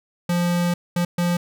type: tone bursts at uneven times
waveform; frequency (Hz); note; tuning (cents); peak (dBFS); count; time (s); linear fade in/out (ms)
square; 174.61; F3; 0; -19; 3; 0.29-0.74 / 0.96-1.05 / 1.18-1.37; 5
effects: none